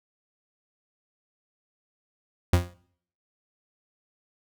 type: tone with exponential decay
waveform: 40% pulse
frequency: 88 Hz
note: F2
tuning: 14 cents sharp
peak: -14 dBFS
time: 2.53-2.74 s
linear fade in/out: 5 ms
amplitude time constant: 44 ms
effects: noise-tail reverb RT60 0.6 s tail -21 dB re dry